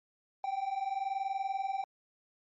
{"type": "tone pair together", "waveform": "triangle", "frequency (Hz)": [765, 785.6], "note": ["G5", "G5"], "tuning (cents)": [-42, 4], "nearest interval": "unison", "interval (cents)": 46, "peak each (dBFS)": [-34, -32], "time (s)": [0.44, 1.84], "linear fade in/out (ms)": 2, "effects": ["MP3 32 kbps"]}